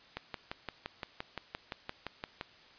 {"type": "click train", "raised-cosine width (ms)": 0.3, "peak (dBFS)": -21, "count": 14, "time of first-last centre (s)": [0.17, 2.411], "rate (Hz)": 5.8, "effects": ["white hiss -58 dBFS RMS until 2.78 s", "resampled to 11025 Hz"]}